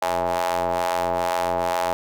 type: ring-modulated tone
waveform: sawtooth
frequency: 87.31 Hz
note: F2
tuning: in tune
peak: -14 dBFS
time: 0.02-1.93 s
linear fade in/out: 0 ms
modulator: 741 Hz
effects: none